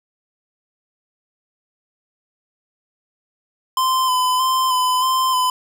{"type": "tone with vibrato", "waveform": "square", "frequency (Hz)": 1024, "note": "C6", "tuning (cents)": -38, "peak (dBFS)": -16, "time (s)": [3.77, 5.5], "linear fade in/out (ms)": 2, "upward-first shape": "square", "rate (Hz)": 1.6, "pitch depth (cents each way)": 23, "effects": []}